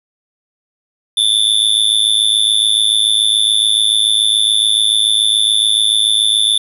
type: tone with amplitude modulation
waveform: square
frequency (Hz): 3520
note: A7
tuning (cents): 0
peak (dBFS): -7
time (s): 1.17-6.58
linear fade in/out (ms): 5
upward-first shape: sine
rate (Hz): 107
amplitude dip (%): 90
effects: resampled to 32000 Hz + 7-bit